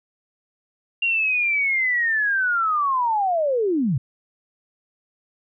sine linear sweep, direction down, 2786 to 113.6 Hz, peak -18 dBFS, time 1.02-3.98 s, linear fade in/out 5 ms, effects none

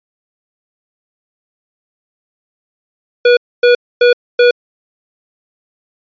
square tone bursts, 486.1 Hz, B4, 28 cents flat, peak -6 dBFS, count 4, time 3.25-4.51 s, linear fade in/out 5 ms, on 120 ms, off 260 ms, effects resampled to 11025 Hz

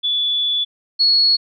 sine tone pair in turn, 3446 / 4353 Hz, A7 / C#8, -37 / -32 cents, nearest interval major third, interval 405 cents, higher second, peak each -16 / -11 dBFS, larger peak second, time 0.03-0.65 / 0.99-1.37 s, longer first, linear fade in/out 20 ms, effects none

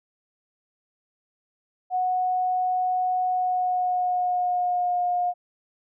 sine tone with pitch glide, 735 to 713.7 Hz, F#5 to F5, -12 to +37 cents, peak -21 dBFS, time 1.9-5.34 s, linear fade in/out 50 ms, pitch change -51 cents, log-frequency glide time 3.27-5.01 s, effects none

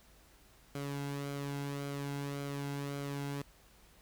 sawtooth tone with flanger, 141.3 Hz, C#3, 34 cents sharp, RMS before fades -39 dBFS, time 0.75-3.42 s, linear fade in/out 2 ms, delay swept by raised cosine 1.1 to 1.7 ms, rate 1.8 Hz, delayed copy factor -0.5, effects added 50 Hz sine -65 dBFS peak until 4.01 s + pink hiss -63 dBFS RMS until 4.01 s

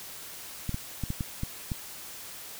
clicks, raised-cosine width 5 ms, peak -18 dBFS, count 7, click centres 0.693 / 0.744 / 1.037 / 1.104 / 1.208 / 1.434 / 1.718 s, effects white hiss -43 dBFS RMS until 2.59 s

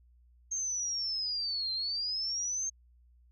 sine linear two-way sweep, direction down then up, 6420 to 4100 to 6420 Hz, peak -31 dBFS, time 0.51-2.7 s, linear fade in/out 10 ms, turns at 1.73 s, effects added 60 Hz sine -59 dBFS peak until 3.31 s

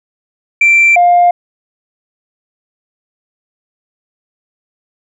sine tone pair in turn, 2349 / 704.2 Hz, D7 / F5, 0 / +14 cents, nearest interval octave + major sixth, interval 2086 cents, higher first, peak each -3 dBFS, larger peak neither, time 0.61-0.96 / 0.96-1.31 s, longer neither, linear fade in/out 5 ms, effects tanh soft clip ceiling -2 dBFS

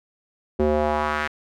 square tone with band-pass filter sweep, 75.3 Hz, D2, 44 cents sharp, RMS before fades -22 dBFS, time 0.59-1.28 s, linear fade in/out 10 ms, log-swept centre 380 to 1800 Hz, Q 1.9, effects none

